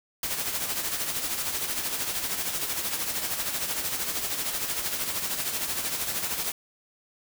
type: noise with tremolo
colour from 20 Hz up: white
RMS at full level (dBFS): -28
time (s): 0.23-6.52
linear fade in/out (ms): 2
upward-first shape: sine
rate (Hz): 13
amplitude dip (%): 50
effects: none